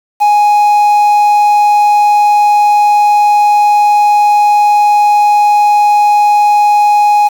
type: tone with quantisation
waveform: triangle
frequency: 830.6 Hz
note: G#5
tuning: in tune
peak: -3 dBFS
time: 0.2-7.29 s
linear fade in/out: 20 ms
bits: 5
effects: none